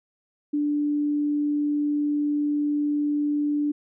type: tone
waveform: sine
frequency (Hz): 293.7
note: D4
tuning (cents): 0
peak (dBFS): -21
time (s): 0.53-3.72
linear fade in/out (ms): 10
effects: none